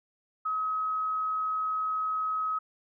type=tone; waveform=sine; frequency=1274 Hz; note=D#6; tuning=41 cents sharp; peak=-27 dBFS; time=0.45-2.59 s; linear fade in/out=10 ms; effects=none

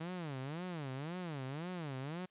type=tone with vibrato; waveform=sawtooth; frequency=154.5 Hz; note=D#3; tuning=12 cents flat; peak=-36 dBFS; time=0-2.26 s; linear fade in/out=10 ms; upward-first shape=sine; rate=1.9 Hz; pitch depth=300 cents each way; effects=white hiss -75 dBFS RMS until 2.3 s + resampled to 8000 Hz

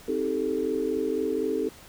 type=chord; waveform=sine; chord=A half-diminished seventh; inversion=first; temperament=just; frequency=264 / 316.8 / 396 / 440 Hz; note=C4 / Eb4 / G4 / A4; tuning=+16 / +31 / +18 / 0 cents; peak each=-32 / -31 / -30 / -28 dBFS; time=0.08-1.69 s; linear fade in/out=5 ms; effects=pink hiss -49 dBFS RMS until 1.88 s

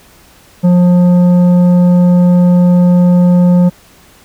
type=tone with tanh clipping; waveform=triangle; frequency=177.7 Hz; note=F3; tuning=30 cents sharp; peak=-6 dBFS; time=0.63-3.7 s; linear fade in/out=20 ms; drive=13 dB; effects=pink hiss -43 dBFS RMS until 4.24 s

